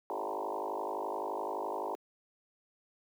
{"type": "tone with frequency modulation", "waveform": "sine", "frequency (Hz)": 659, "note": "E5", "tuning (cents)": -1, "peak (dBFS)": -33, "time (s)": [0.1, 1.95], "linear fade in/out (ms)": 0, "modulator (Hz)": 51.7, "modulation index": 6.4, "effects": ["high-pass 300 Hz 12 dB/octave", "10-bit"]}